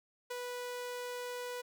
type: tone with ADSR envelope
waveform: sawtooth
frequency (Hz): 491.8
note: B4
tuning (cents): -7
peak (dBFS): -33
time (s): 0.3-1.62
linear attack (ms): 10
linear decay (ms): 23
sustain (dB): -2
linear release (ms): 16
effects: none